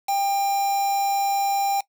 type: tone with quantisation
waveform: triangle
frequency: 795 Hz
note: G5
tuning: 24 cents sharp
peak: -18 dBFS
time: 0.08-1.81 s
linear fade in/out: 10 ms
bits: 5
effects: noise-tail reverb RT60 0.1 s tail -20 dB re dry